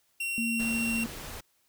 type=tone; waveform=45% pulse; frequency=2739 Hz; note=F7; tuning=34 cents flat; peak=-30 dBFS; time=0.2-1.04 s; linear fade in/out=5 ms
type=tone with vibrato; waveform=sine; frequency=229.3 Hz; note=A#3; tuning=28 cents flat; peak=-29 dBFS; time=0.38-1.06 s; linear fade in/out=0 ms; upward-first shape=sine; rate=2.9 Hz; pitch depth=9 cents each way
type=noise; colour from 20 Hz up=pink; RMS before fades=-41 dBFS; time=0.59-1.41 s; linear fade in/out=10 ms
effects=white hiss -70 dBFS RMS until 1.68 s